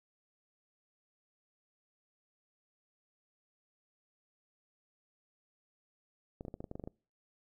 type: clicks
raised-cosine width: 2 ms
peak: -29 dBFS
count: 11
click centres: 6.409 / 6.451 / 6.482 / 6.541 / 6.605 / 6.642 / 6.714 / 6.755 / 6.797 / 6.839 / 6.875 s
effects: noise-tail reverb RT60 0.4 s tail -26 dB re dry